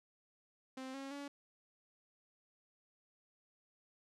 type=tone with pitch steps; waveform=sawtooth; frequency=261.6 / 272.4 / 283.6 Hz; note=C4 / C#4 / C#4; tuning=0 / -30 / +40 cents; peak=-40 dBFS; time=0.77-1.28 s; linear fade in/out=5 ms; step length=170 ms; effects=low-pass 8000 Hz 12 dB/octave